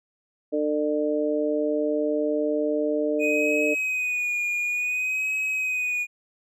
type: harmonic tone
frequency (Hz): 150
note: D3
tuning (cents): +37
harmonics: 2 / 3 / 4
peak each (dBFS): -26 / -26 / -26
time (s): 0.52-3.75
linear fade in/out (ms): 20
type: tone with vibrato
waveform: triangle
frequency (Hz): 2489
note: D#7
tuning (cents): 0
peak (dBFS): -22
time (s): 3.19-6.07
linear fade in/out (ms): 50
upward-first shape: sine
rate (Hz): 0.57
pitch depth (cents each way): 41
effects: none